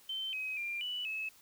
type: tone with pitch steps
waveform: sine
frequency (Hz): 3093 / 2533 / 2387 / 2964 / 2590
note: G7 / D#7 / D7 / F#7 / E7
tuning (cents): -24 / +30 / +28 / +2 / -31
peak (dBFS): -35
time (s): 0.09-1.29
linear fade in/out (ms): 5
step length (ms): 240
effects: white hiss -61 dBFS RMS until 1.41 s